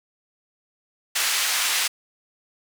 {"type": "band-pass noise", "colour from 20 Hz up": "pink", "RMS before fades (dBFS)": -23, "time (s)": [1.15, 1.88], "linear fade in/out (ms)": 10, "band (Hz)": [1700, 12000], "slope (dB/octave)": 12, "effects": []}